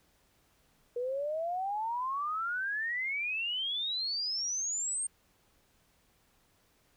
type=exponential sweep; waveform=sine; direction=up; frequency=476 to 8770 Hz; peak=-31 dBFS; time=0.96-5.07 s; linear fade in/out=5 ms; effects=pink hiss -69 dBFS RMS until 6.96 s